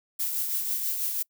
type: noise with tremolo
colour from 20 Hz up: violet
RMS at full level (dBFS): -27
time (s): 0.19-1.23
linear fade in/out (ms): 10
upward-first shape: triangle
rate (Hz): 6.1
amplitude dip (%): 45
effects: noise-tail reverb RT60 0.1 s tail -26 dB re dry